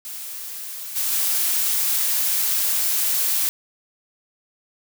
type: noise with level steps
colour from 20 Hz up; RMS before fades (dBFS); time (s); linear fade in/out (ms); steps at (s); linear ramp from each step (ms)
blue; -33 / -23 / -21; 0.05-3.49; 0; 0.95 / 1.11; 20
effects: none